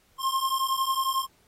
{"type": "beating tone pair", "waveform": "square", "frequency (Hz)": [1059, 1070], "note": ["C6", "C6"], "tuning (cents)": [21, 38], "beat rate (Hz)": 11, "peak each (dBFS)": -28, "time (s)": [0.18, 1.27], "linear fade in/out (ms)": 50, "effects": ["pink hiss -64 dBFS RMS until 1.47 s", "AAC 48 kbps"]}